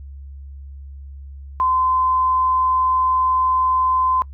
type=tone; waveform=sine; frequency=1029 Hz; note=C6; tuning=29 cents flat; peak=-15 dBFS; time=1.6-4.22 s; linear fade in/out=0 ms; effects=noise-tail reverb RT60 0.1 s tail -22 dB re dry + added 69 Hz sine -33 dBFS peak until 4.33 s